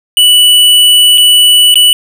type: tone with dropouts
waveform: square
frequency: 2960 Hz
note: F#7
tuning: in tune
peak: -3 dBFS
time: 0.17-1.93 s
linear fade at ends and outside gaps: 1 ms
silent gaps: 1.176-1.18 / 1.742-1.756 s
effects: none